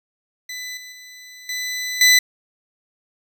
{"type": "tone with level steps", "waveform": "20% pulse", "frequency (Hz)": 2000, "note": "B6", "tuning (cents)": 21, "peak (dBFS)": [-24, -31, -34, -19, -5], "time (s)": [0.49, 2.19], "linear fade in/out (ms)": 5, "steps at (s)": [0.77, 0.92, 1.49, 2.01], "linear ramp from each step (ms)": 2, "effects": []}